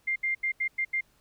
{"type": "tone bursts at uneven times", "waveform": "sine", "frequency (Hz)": 2100, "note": "C7", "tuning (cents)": 6, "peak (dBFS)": -25, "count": 6, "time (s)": [[0.07, 0.16], [0.23, 0.35], [0.43, 0.52], [0.6, 0.68], [0.78, 0.85], [0.93, 1.01]], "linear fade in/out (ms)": 10, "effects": ["pink hiss -66 dBFS RMS until 1.2 s"]}